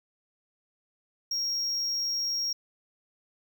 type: tone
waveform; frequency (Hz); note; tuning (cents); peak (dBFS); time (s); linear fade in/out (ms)
triangle; 5588; F8; 0; -26; 1.31-2.53; 5
effects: none